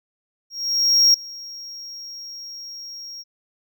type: tone with ADSR envelope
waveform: triangle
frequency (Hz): 5588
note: F8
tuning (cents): 0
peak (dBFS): -9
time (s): 0.5-3.24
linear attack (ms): 640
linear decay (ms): 4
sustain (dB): -23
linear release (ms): 33
effects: none